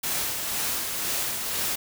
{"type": "noise with tremolo", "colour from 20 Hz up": "white", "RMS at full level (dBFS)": -27, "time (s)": [0.03, 1.76], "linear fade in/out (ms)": 10, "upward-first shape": "sine", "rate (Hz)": 2, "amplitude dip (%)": 35, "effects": []}